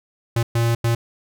square tone bursts at uneven times, 116.54 Hz, A#2, in tune, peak -17 dBFS, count 3, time 0.36-0.43 / 0.55-0.75 / 0.84-0.95 s, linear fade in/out 5 ms, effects none

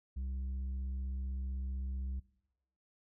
sine tone with tanh clipping, 65.41 Hz, C2, in tune, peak -37 dBFS, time 0.16-2.2 s, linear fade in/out 10 ms, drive 5 dB, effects noise-tail reverb RT60 0.8 s tail -20 dB re dry

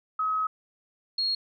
sine tone pair in turn, 1275 / 4289 Hz, D#6 / C8, +42 / +42 cents, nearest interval octave + major sixth, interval 2100 cents, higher second, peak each -24 dBFS, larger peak neither, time 0.19-0.47 / 1.18-1.35 s, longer first, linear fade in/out 5 ms, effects none

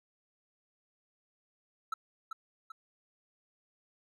triangle tone with echo, 1318.5 Hz, E6, in tune, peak -29 dBFS, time 1.92-1.94 s, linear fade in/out 5 ms, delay 390 ms, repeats 2, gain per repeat -6 dB, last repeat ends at 2.72 s, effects none

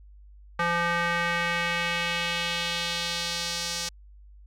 square tone with band-pass filter sweep, 171.6 Hz, F3, 30 cents flat, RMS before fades -28 dBFS, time 0.59-3.89 s, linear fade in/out 5 ms, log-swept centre 1400 to 5600 Hz, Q 1.6, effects added 50 Hz sine -47 dBFS peak until 4.46 s

